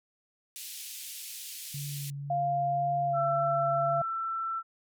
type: band-pass noise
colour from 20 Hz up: white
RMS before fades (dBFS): -42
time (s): 0.56-2.1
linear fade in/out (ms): 0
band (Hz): 2500 to 15000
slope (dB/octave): 24
type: tone with vibrato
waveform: sine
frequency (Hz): 142.2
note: C#3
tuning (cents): +45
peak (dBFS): -35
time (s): 1.74-4.02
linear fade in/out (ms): 5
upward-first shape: triangle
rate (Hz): 1.9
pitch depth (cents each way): 17
type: tone with pitch glide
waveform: sine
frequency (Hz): 698.5 to 681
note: F5 to F5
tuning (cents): 0 to -44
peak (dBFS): -26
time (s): 2.3-4.02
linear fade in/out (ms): 5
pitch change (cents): -44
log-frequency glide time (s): 3.06-3.19
type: tone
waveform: sine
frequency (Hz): 1337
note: E6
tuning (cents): +24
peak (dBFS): -30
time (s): 3.13-4.63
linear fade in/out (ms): 50
effects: none